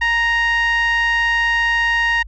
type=tone with band-pass filter; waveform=sawtooth; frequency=932.3 Hz; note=A#5; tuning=in tune; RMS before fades=-17 dBFS; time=0.01-2.23 s; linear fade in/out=10 ms; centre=1900 Hz; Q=2.9; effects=added 50 Hz sine -33 dBFS peak until 2.27 s + resampled to 16000 Hz